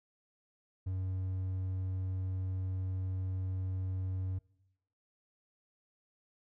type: tone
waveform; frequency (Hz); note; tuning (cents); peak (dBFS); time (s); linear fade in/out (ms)
triangle; 93.6; F#2; +20; -31; 0.86-4.39; 10
effects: noise-tail reverb RT60 0.9 s tail -23 dB re dry